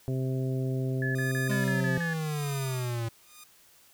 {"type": "harmonic tone", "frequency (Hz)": 130.81, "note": "C3", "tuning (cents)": 0, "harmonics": [1, 2, 3, 4, 5], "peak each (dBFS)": [-28, -35, -36, -43, -44], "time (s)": [0.08, 1.98], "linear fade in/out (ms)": 0}
{"type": "tone bursts", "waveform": "sine", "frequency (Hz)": 1717, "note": "A6", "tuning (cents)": -43, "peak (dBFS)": -31, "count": 7, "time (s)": [1.02, 2.134], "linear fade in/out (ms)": 2, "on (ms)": 130, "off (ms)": 34}
{"type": "tone with tremolo", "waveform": "5% pulse", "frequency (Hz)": 1224, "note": "D#6", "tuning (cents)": -29, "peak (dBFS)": -27, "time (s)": [1.15, 3.44], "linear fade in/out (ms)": 5, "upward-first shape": "sine", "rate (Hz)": 0.87, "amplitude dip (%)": 100}
{"type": "exponential sweep", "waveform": "square", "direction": "down", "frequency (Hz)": [206.5, 113.1], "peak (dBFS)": -30, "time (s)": [1.49, 3.09], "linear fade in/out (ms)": 10}
{"effects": ["white hiss -59 dBFS RMS until 3.93 s"]}